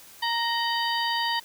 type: harmonic tone with a mistuned harmonic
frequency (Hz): 932.3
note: A#5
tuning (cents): 0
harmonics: 1 / 2 / 3 / 4 / 5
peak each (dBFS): -27 / -30 / -31 / -34 / -33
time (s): 0.22-1.4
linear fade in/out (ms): 10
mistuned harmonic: 3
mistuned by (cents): +140
effects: white hiss -49 dBFS RMS until 1.44 s